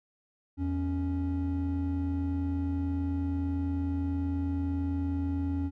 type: tone pair together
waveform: triangle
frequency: 83.18 / 278.4 Hz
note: E2 / C#4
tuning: +16 / +8 cents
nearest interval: octave + major sixth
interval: 2092 cents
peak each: -28 dBFS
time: 0.57-5.71 s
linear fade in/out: 50 ms
effects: tanh soft clip ceiling -20 dBFS